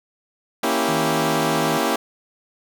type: chord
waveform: 15% pulse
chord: A# diminished seventh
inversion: none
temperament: equal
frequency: 233.1 / 277.2 / 329.6 / 392 Hz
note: A#3 / C#4 / E4 / G4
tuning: 0 / 0 / 0 / 0 cents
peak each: -18 dBFS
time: 0.63-1.96 s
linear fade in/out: 5 ms
type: tone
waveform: sine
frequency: 160 Hz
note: D#3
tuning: 49 cents sharp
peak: -27 dBFS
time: 0.88-1.78 s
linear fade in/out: 10 ms
effects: none